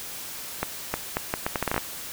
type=accelerating click train; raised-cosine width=0.5 ms; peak=-9 dBFS; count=12; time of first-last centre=0.63-1.779 s; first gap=310 ms; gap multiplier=0.74; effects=white hiss -37 dBFS RMS until 2.12 s